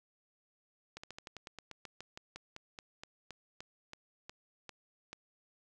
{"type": "slowing click train", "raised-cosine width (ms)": 0.2, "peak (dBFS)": -28, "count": 22, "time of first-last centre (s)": [0.97, 5.13], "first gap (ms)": 65, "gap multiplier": 1.1, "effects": []}